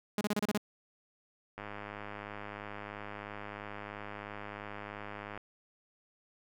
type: tone bursts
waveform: sawtooth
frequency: 208.1 Hz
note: G#3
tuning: 4 cents sharp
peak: -25 dBFS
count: 7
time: 0.18-0.577 s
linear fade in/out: 2 ms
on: 31 ms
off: 30 ms
type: click train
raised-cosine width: 0.5 ms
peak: -27 dBFS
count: 392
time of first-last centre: 1.58-5.376 s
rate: 103 Hz
effects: none